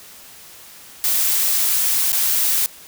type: noise with dropouts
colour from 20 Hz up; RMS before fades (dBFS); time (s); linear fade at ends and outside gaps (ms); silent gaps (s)
blue; -18; 1.04-2.66; 0; 2.119-2.129
effects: white hiss -42 dBFS RMS until 2.87 s